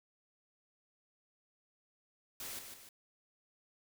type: noise with echo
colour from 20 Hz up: white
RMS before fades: -44 dBFS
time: 2.4-2.59 s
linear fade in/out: 2 ms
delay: 150 ms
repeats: 2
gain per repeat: -6 dB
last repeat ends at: 2.89 s
effects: none